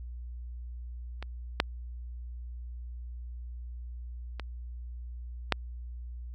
clicks, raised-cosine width 0.3 ms, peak -23 / -6 / -21 / -7 dBFS, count 4, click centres 1.226 / 1.601 / 4.397 / 5.523 s, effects added 60 Hz sine -38 dBFS peak until 6.34 s

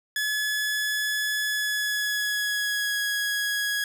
sawtooth tone with pitch glide, 1707 to 1664.2 Hz, G#6 to G#6, +47 to +3 cents, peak -21 dBFS, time 0.16-3.84 s, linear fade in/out 2 ms, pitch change -44 cents, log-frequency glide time 1.44-2.98 s, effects none

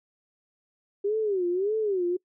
sine tone with vibrato, 392 Hz, G4, in tune, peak -23 dBFS, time 1.04-2.17 s, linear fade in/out 10 ms, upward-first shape sine, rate 1.7 Hz, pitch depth 200 cents each way, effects noise-tail reverb RT60 0.1 s tail -24 dB re dry

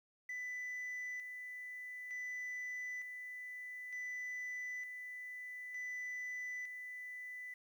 sine tone with tremolo, 1993 Hz, B6, 15 cents sharp, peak -38 dBFS, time 0.29-7.54 s, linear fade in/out 5 ms, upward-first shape square, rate 0.55 Hz, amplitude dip 50%, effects tanh soft clip ceiling -39 dBFS + 11-bit

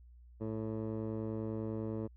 15% pulse tone with low-pass filter, 110 Hz, A2, in tune, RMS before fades -38 dBFS, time 0.4-2.08 s, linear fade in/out 20 ms, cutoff 600 Hz, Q 1.4, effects added 60 Hz sine -54 dBFS peak until 2.16 s

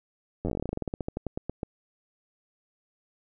slowing click train, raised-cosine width 2 ms, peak -17 dBFS, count 25, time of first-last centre 0.45-1.632 s, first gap 10 ms, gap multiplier 1.12, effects none

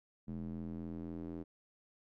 square tone with band-pass filter sweep, 42 Hz, E1, 33 cents sharp, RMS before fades -43 dBFS, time 0.27-1.44 s, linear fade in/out 20 ms, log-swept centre 200 to 310 Hz, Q 2.4, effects none

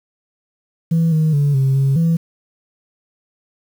sine tone with pitch steps, 164.9 / 156.9 / 143.7 / 134.4 / 136.3 / 165.8 Hz, E3 / D#3 / D3 / C3 / C#3 / E3, +1 / +15 / -37 / +47 / -29 / +10 cents, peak -10 dBFS, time 0.91-2.17 s, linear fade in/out 10 ms, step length 210 ms, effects tanh soft clip ceiling -10 dBFS + 7-bit

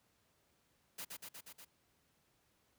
white noise with echo, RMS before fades -45 dBFS, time 0.98-1.05 s, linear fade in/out 10 ms, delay 120 ms, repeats 5, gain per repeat -2 dB, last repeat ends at 1.65 s, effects pink hiss -75 dBFS RMS until 2.78 s + high-pass 60 Hz 12 dB/octave

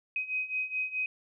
sine beating tone pair, 2517 / 2521.7 Hz, D#7 / D#7, +19 / +23 cents, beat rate 4.7 Hz, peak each -35 / -32 dBFS, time 0.16-1.06 s, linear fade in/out 2 ms, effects none

